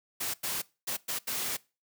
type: noise bursts at uneven times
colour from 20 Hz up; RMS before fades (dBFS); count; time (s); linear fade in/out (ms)
white; -33; 5; 0.2-0.34 / 0.43-0.62 / 0.87-0.97 / 1.08-1.19 / 1.27-1.57; 10
effects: noise-tail reverb RT60 0.3 s tail -22 dB re dry + high-pass 100 Hz 12 dB/octave